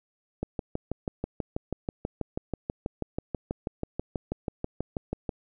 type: click train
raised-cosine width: 2 ms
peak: -16 dBFS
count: 31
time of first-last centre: 0.43-5.292 s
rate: 6.17 Hz
effects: none